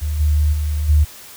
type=tone with level steps; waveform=sine; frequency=75.2 Hz; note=D2; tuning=42 cents sharp; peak=-18 / -12 / -17 / -9 dBFS; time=0.01-1.05 s; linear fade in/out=20 ms; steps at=0.19 / 0.52 / 0.88 s; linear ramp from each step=20 ms; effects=white hiss -39 dBFS RMS until 1.36 s